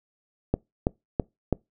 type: click train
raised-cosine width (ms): 2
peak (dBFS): -8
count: 4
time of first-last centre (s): 0.54-1.527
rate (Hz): 3.04
effects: noise-tail reverb RT60 0.2 s tail -25 dB re dry